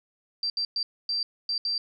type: tone bursts at uneven times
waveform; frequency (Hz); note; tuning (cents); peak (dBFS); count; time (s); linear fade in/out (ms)
sine; 4699; D8; 0; -25; 6; 0.43-0.5 / 0.57-0.65 / 0.76-0.83 / 1.09-1.23 / 1.49-1.58 / 1.65-1.78; 2
effects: none